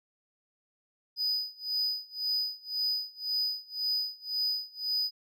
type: tone with tremolo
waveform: triangle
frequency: 4978 Hz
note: D#8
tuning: in tune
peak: -25 dBFS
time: 1.16-5.11 s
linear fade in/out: 50 ms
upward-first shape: sine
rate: 1.9 Hz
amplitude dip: 95%
effects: none